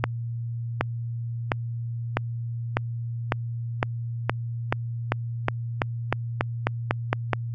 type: accelerating click train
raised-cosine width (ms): 0.5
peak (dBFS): -5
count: 18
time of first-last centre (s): 0.04-7.333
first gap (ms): 770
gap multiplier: 0.92
effects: added 117 Hz sine -28 dBFS peak until 7.54 s

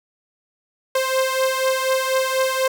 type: beating tone pair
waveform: sawtooth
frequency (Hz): 523.3 / 527.4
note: C5 / C5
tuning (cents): 0 / +14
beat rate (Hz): 4.1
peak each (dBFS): -16 / -19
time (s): 0.95-2.68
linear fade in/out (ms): 5
effects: none

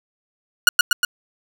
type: tone with echo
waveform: sawtooth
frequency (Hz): 1444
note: F#6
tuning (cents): -43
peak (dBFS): -3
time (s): 0.67-0.69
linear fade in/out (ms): 2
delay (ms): 120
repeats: 3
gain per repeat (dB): -3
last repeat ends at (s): 1.05
effects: none

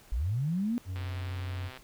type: linear sweep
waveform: sine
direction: up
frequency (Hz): 46.25 to 246.9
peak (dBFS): -27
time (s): 0.12-0.78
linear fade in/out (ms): 0
type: tone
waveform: triangle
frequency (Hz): 92.5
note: F#2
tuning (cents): 0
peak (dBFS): -31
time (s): 0.85-1.71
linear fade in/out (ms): 50
type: click train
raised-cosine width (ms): 0.3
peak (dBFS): -29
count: 106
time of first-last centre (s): 0.96-1.774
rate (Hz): 129
effects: pink hiss -57 dBFS RMS until 1.83 s

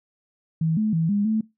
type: tone with pitch steps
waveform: sine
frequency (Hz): 161.1 / 215.3 / 163 / 203.9 / 218.7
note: E3 / A3 / E3 / G#3 / A3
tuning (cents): -39 / -37 / -19 / -32 / -10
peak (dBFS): -19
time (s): 0.61-1.41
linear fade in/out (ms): 5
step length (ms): 160
effects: noise-tail reverb RT60 0.2 s tail -21 dB re dry

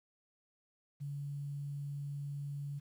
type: tone with quantisation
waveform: sine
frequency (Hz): 142.7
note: D3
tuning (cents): -49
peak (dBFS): -38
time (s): 1-2.8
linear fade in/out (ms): 20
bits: 11
effects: none

